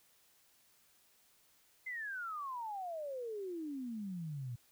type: exponential sweep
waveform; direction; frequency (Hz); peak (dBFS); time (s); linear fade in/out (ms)
sine; down; 2093 to 116; -39; 1.86-4.56; 10
effects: white hiss -69 dBFS RMS until 4.71 s